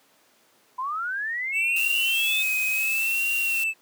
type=linear sweep; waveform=sine; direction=up; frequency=986 to 3627 Hz; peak=-26 dBFS; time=0.78-2.43 s; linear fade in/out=10 ms
type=tone with vibrato; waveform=triangle; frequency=2637 Hz; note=E7; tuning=in tune; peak=-21 dBFS; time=1.52-3.74 s; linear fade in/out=50 ms; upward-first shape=sine; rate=0.69 Hz; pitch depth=79 cents each way
type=noise; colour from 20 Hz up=blue; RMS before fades=-33 dBFS; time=1.76-3.64 s; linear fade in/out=5 ms
effects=pink hiss -60 dBFS RMS until 3.81 s + high-pass 300 Hz 12 dB/octave